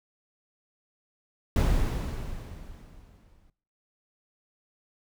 brown noise with exponential decay, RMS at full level -21 dBFS, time 1.56-3.5 s, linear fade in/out 2 ms, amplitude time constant 420 ms, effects noise-tail reverb RT60 0.5 s tail -19 dB re dry

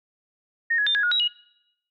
sine tone with pitch steps, 1846 / 1679 / 3601 / 1664 / 1441 / 3856 / 2888 Hz, A#6 / G#6 / A7 / G#6 / F#6 / B7 / F#7, -17 / +18 / +39 / +3 / -46 / -42 / -43 cents, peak -19 dBFS, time 0.7-1.281 s, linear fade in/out 10 ms, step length 83 ms, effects noise-tail reverb RT60 0.8 s tail -22 dB re dry

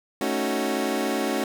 25% pulse chord, D# half-diminished seventh, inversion second, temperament equal, 220 / 277.2 / 311.1 / 370 Hz, A3 / C#4 / D#4 / F#4, 0 / 0 / 0 / 0 cents, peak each -26 / -24 / -28 / -25 dBFS, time 0.21-1.44 s, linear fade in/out 2 ms, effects none

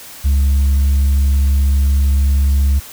sine tone, 69.3 Hz, C#2, in tune, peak -7 dBFS, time 0.24-2.8 s, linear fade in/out 20 ms, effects tanh soft clip ceiling -9 dBFS + white hiss -35 dBFS RMS until 2.92 s

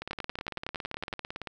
two click trains, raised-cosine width 0.3 ms, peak -20 / -17 dBFS, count 27 / 12, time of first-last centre 0.02-1.473 / 0.11-1.129 s, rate 17.9 / 10.8 Hz, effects none

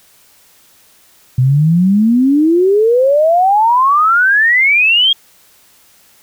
sine exponential sweep, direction up, 123.3 to 3285 Hz, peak -7 dBFS, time 1.38-5.13 s, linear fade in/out 5 ms, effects white hiss -48 dBFS RMS until 6.22 s

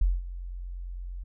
sine tone with ADSR envelope, 44.42 Hz, F1, 30 cents sharp, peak -18 dBFS, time 0.01-1.24 s, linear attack 6 ms, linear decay 200 ms, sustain -16 dB, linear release 13 ms, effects none

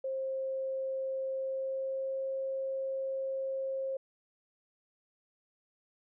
sine tone with pitch glide, 531 to 534.7 Hz, C5 to C5, +25 to +37 cents, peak -32 dBFS, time 0.04-3.97 s, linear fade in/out 5 ms, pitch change +12 cents, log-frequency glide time 1.32-2.25 s, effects none

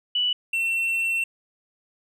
sine / triangle tone pair in turn, 2960 / 2703 Hz, F#7 / E7, 0 / +43 cents, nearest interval major second, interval 157 cents, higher first, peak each -20 dBFS, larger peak neither, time 0.15-0.33 / 0.53-1.24 s, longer second, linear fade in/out 5 ms, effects none

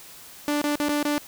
sawtooth tone with dropouts, 293.7 Hz, D4, in tune, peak -18 dBFS, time 0.48-1.18 s, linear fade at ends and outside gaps 0 ms, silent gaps 0.615-0.641 / 0.756-0.8 / 0.885-0.892 / 1.029-1.051 s, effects white hiss -45 dBFS RMS until 1.27 s

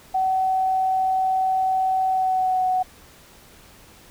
sine tone with pitch glide, 756 to 741.7 Hz, F#5 to F#5, +37 to +4 cents, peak -18 dBFS, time 0.14-2.83 s, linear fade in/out 10 ms, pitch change -33 cents, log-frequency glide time 2.09-2.65 s, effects pink hiss -49 dBFS RMS until 4.1 s

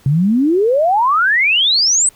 sine exponential sweep, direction up, 131.6 to 8410 Hz, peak -10 dBFS, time 0.06-2.09 s, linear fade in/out 2 ms, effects pink hiss -49 dBFS RMS until 2.15 s

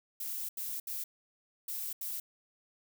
violet noise bursts at uneven times, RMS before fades -38 dBFS, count 5, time 0.2-0.49 / 0.57-0.8 / 0.87-1.04 / 1.68-1.93 / 2.01-2.2 s, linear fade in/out 5 ms, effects none

